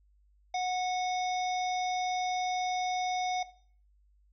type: harmonic tone with a mistuned harmonic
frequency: 733 Hz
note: F#5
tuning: 16 cents flat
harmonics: 1 / 3 / 5 / 7 / 8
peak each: -29 / -39 / -43 / -46 / -47 dBFS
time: 0.54-3.43 s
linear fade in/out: 5 ms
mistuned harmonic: 7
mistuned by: -22 cents
effects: noise-tail reverb RT60 0.5 s tail -17 dB re dry + added 50 Hz sine -62 dBFS peak until 4.32 s